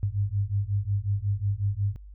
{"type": "beating tone pair", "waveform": "sine", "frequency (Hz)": [98, 103.5], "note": ["G2", "G#2"], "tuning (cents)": [0, -5], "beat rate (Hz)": 5.5, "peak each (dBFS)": -27, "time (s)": [0.03, 1.96], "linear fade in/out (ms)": 0, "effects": ["added 50 Hz sine -42 dBFS peak until 2.14 s"]}